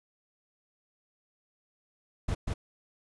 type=noise with echo; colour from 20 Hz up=brown; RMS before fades=-29 dBFS; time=2.28-2.35 s; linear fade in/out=10 ms; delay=190 ms; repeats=1; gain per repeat=-2 dB; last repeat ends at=2.54 s; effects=resampled to 24000 Hz